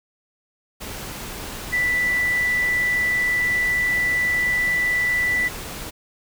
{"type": "tone in noise", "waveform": "sine", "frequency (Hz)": 1975.5, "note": "B6", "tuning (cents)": 0, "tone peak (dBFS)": -18, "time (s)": [1.72, 5.49], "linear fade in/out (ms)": 20, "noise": "pink", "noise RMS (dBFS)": -33, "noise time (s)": [0.8, 5.91], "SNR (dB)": 12, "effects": []}